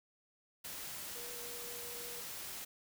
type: tone in noise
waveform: sine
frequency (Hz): 479.5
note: A#4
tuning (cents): +49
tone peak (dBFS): -51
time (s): 1.15-2.21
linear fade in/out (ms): 10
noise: white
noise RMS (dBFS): -45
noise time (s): 0.64-2.65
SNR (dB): -9
effects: none